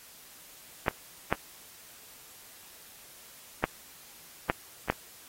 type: clicks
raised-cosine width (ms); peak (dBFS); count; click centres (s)
0.5; -9; 5; 0.882 / 1.326 / 3.64 / 4.499 / 4.9
effects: white hiss -52 dBFS RMS until 5.28 s + AAC 48 kbps